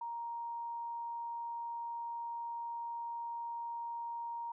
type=tone; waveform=sine; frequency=936 Hz; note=A#5; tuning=7 cents sharp; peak=-38 dBFS; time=0.01-4.52 s; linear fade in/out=5 ms; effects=none